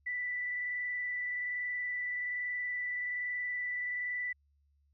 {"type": "tone with frequency modulation", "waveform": "sine", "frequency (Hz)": 1975.5, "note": "B6", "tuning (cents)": 0, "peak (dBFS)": -33, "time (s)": [0.06, 4.33], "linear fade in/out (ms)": 10, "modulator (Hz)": 21.2, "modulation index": 0.8, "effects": ["added 71 Hz sine -68 dBFS peak until 4.93 s"]}